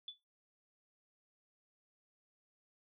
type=tone with exponential decay; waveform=sine; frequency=3468 Hz; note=A7; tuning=26 cents flat; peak=-39 dBFS; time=0.08-0.2 s; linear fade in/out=2 ms; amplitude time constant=24 ms; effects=noise-tail reverb RT60 0.2 s tail -20 dB re dry